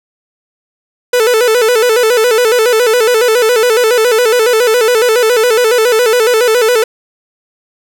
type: tone with vibrato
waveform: 45% pulse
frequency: 466.2 Hz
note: A#4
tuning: in tune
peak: -7 dBFS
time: 1.13-6.84 s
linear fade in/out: 5 ms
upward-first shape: square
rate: 7.2 Hz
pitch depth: 100 cents each way
effects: none